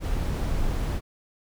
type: noise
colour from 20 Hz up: brown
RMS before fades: -26 dBFS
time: 0-1.01 s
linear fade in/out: 50 ms
effects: none